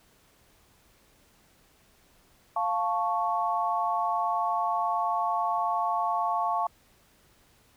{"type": "chord", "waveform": "sine", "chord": "F augmented", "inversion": "none", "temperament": "equal", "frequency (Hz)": [698.5, 880, 1108.7], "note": ["F5", "A5", "C#6"], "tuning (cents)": [0, 0, 0], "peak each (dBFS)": -29, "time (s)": [2.56, 6.67], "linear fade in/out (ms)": 5, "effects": ["pink hiss -62 dBFS RMS until 7.76 s"]}